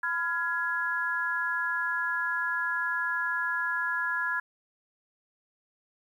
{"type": "chord", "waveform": "sine", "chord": "F diminished", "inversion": "second", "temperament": "just", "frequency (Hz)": [1005.8, 1396.9, 1676.3], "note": ["Cb6", "F6", "Ab6"], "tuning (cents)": [31, 0, 16], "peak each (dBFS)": [-34, -32, -29], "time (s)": [0.03, 4.4], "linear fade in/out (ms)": 5, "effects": ["10-bit"]}